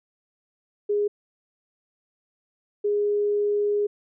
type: tone pair in turn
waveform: sine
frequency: 412.7 / 412.7 Hz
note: G#4 / G#4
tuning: -11 / -11 cents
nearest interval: unison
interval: 0 cents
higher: neither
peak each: -20 dBFS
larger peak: neither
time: 0.89-1.08 / 2.84-3.87 s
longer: second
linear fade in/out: 10 ms
effects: none